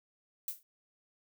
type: noise with exponential decay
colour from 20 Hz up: violet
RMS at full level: -33 dBFS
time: 0.48-0.63 s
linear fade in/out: 1 ms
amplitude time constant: 32 ms
effects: none